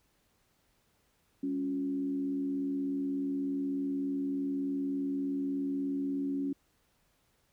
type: tone with frequency modulation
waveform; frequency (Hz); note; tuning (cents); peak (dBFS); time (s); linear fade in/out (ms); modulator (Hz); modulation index
sine; 277.2; C#4; 0; -30; 1.43-6.53; 5; 76.6; 0.48
effects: pink hiss -72 dBFS RMS until 7.52 s

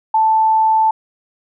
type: tone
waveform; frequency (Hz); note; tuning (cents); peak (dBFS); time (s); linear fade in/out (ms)
sine; 880; A5; 0; -10; 0.14-0.91; 5
effects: none

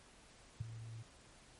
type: tone with ADSR envelope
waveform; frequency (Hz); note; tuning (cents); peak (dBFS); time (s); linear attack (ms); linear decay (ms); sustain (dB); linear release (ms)
sine; 113.3; A#2; -49; -33; 0.6-1.03; 11; 11; -13; 8
effects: pink hiss -62 dBFS RMS until 1.59 s + MP3 48 kbps

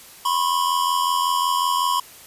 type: tone pair together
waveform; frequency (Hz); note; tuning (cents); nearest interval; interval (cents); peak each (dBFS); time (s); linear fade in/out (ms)
square; 991.6 / 1077; B5 / C6; +7 / +50; minor second; 143; -22 / -22; 0.25-2; 5
effects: white hiss -44 dBFS RMS until 2.26 s + resampled to 32000 Hz

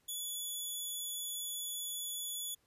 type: tone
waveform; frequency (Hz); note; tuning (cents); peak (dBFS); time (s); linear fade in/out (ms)
10% pulse; 3421; A7; -49; -30; 0.08-2.55; 10
effects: pink hiss -74 dBFS RMS until 2.66 s + resampled to 32000 Hz

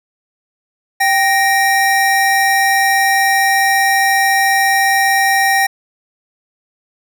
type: tone pair together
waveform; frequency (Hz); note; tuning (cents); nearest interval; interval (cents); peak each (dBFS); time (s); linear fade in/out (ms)
square; 780.8 / 1864.7; G5 / A#6; -7 / 0; octave + minor third; 1507; -14; 1-5.67; 10
effects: none

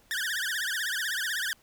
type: tone with vibrato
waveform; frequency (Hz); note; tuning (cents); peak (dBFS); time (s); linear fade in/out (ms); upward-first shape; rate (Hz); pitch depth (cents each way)
sawtooth; 1661.2; G#6; 0; -25; 0.11-1.53; 0; triangle; 16; 240
effects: pink hiss -62 dBFS RMS until 1.62 s

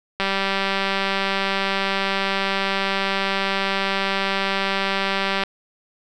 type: click train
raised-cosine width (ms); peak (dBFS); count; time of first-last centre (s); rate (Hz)
0.3; -6; 1022; 0.2-5.436; 195
effects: none

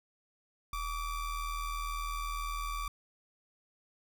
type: ring-modulated tone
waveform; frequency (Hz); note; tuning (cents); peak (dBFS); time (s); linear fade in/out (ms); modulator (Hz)
square; 593; D5; +17; -32; 0.73-2.88; 2; 553
effects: none

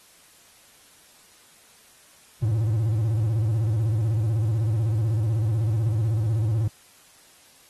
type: tone with vibrato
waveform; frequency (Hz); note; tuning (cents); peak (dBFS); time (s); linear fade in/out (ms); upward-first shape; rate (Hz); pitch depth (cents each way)
triangle; 110; A2; 0; -18; 2.42-6.68; 5; square; 16; 100
effects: white hiss -54 dBFS RMS until 7.69 s + AAC 32 kbps

